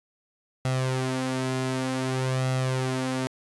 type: tone with flanger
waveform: sawtooth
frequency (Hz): 130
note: C3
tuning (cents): -11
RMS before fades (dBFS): -27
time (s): 0.65-3.27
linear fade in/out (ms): 0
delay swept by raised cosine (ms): 1.5 to 4.8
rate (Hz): 0.54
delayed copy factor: +0.6
effects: resampled to 24000 Hz